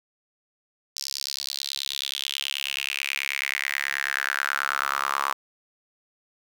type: tone with high-pass filter sweep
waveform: sawtooth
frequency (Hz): 69.3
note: C#2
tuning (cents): 0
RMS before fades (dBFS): -29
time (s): 0.96-5.33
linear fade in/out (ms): 5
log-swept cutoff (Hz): 5200 to 1100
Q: 5.1
effects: 8-bit